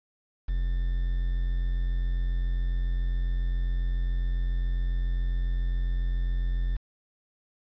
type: tone with quantisation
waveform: triangle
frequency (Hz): 43.65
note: F1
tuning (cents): 0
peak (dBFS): -22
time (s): 0.48-6.77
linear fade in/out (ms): 10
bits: 8
effects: resampled to 11025 Hz